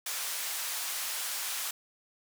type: band-pass noise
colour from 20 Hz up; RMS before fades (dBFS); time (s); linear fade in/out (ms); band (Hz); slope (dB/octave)
white; -35; 0.06-1.71; 5; 830 to 15000; 12
effects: none